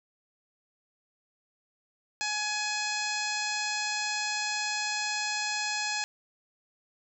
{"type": "harmonic tone", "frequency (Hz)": 842, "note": "G#5", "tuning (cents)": 24, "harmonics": [1, 2, 3, 4, 5, 6, 7, 8, 9], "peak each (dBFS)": [-36, -35, -35, -42, -37, -38, -42, -40, -42], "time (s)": [2.21, 6.04], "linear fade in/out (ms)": 0, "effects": []}